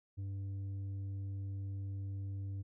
sine tone with tanh clipping, 98 Hz, G2, in tune, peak -39 dBFS, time 0.17-2.63 s, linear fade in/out 20 ms, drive 5 dB, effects none

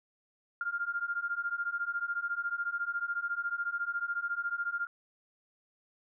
sine beating tone pair, 1394 / 1408 Hz, F6 / F6, -4 / +14 cents, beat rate 14 Hz, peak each -35 / -34 dBFS, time 0.61-4.87 s, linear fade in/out 2 ms, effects none

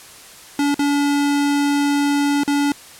square tone with dropouts, 286.2 Hz, D4, 45 cents flat, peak -16 dBFS, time 0.59-2.72 s, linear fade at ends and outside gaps 2 ms, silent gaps 0.744-0.792 / 2.435-2.477 s, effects white hiss -41 dBFS RMS until 2.99 s + low-pass 11000 Hz 12 dB/octave

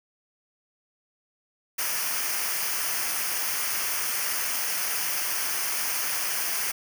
white noise with comb filter, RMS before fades -28 dBFS, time 1.78-6.72 s, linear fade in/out 10 ms, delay 0.26 ms, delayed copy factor -0.7, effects none

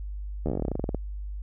slowing click train, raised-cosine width 2 ms, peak -15 dBFS, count 18, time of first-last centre 0.46-0.947 s, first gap 12 ms, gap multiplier 1.1, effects added 50 Hz sine -32 dBFS peak until 1.42 s

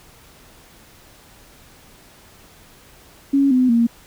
sine tone with pitch steps, 277.2 / 254.2 / 233.1 Hz, C#4 / C4 / A#3, 0 / -50 / 0 cents, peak -12 dBFS, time 3.33-3.87 s, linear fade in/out 10 ms, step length 180 ms, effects pink hiss -48 dBFS RMS until 4.06 s

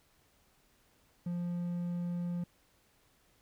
triangle tone, 174.61 Hz, F3, in tune, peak -31 dBFS, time 1.26-2.44 s, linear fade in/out 5 ms, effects pink hiss -69 dBFS RMS until 3.41 s

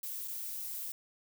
violet noise with dropouts, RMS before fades -40 dBFS, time 0.03-0.92 s, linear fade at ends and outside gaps 2 ms, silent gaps 0.277-0.281 s, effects none

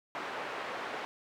pink band-pass noise, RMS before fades -39 dBFS, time 0.15-1.05 s, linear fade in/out 0 ms, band 520 to 2100 Hz, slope 12 dB/octave, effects none

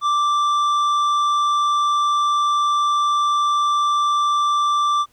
sine tone with tanh clipping, 1174.7 Hz, D6, in tune, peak -17 dBFS, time 0.01-5.06 s, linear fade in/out 50 ms, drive 9 dB, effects pink hiss -59 dBFS RMS until 5.12 s

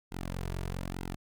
sawtooth tone with flanger, 45 Hz, F#1, 47 cents flat, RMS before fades -37 dBFS, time 0.11-1.16 s, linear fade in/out 20 ms, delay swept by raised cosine 1.7 to 3.9 ms, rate 1.1 Hz, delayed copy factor -0.8, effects none

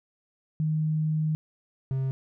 sine / triangle tone pair in turn, 155.56 / 133.02 Hz, D#3 / C3, 0 / +29 cents, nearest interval minor third, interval 271 cents, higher first, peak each -23 dBFS, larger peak neither, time 0.6-1.35 / 1.91-2.11 s, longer first, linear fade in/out 0 ms, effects none

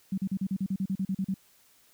sine tone bursts, 191.7 Hz, G3, 38 cents flat, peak -26 dBFS, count 13, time 0.12-1.342 s, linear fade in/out 5 ms, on 58 ms, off 39 ms, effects white hiss -62 dBFS RMS until 1.93 s

